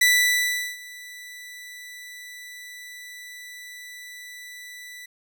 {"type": "tone with ADSR envelope", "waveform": "sawtooth", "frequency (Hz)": 1975.5, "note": "B6", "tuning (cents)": 0, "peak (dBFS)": -11, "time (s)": [0.01, 5.06], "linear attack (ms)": 7, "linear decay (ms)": 750, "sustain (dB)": -24, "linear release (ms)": 7, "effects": []}